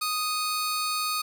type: tone pair together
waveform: sawtooth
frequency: 1244.5 / 4449 Hz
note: D#6 / C#8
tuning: 0 / +5 cents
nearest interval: octave + minor seventh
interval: 2205 cents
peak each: -24 / -28 dBFS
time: 0.01-1.22 s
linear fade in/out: 10 ms
effects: none